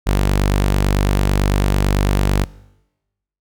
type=tone; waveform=sawtooth; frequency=49 Hz; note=G1; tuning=in tune; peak=-9 dBFS; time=0.06-2.45 s; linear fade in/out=20 ms; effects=noise-tail reverb RT60 1.0 s tail -22 dB re dry